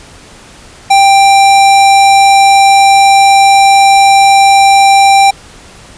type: tone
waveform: square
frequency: 788 Hz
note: G5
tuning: 9 cents sharp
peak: -3 dBFS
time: 0.9-5.31 s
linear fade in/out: 10 ms
effects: pink hiss -35 dBFS RMS until 5.97 s + resampled to 22050 Hz